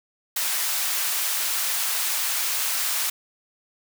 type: high-pass noise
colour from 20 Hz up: white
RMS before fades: -25 dBFS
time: 0.36-3.1 s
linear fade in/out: 5 ms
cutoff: 870 Hz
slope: 12 dB/octave
effects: none